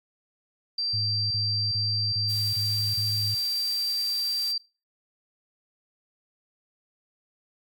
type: tone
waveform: sine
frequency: 4699 Hz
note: D8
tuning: in tune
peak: -25 dBFS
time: 0.78-4.58 s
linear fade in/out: 5 ms
type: tone bursts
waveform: sine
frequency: 106.5 Hz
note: G#2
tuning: 44 cents sharp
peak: -29 dBFS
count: 6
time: 0.93-3.35 s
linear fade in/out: 10 ms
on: 380 ms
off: 28 ms
type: noise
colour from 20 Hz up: blue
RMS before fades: -39 dBFS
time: 2.28-4.53 s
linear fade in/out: 20 ms
effects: noise-tail reverb RT60 0.3 s tail -22 dB re dry + AAC 64 kbps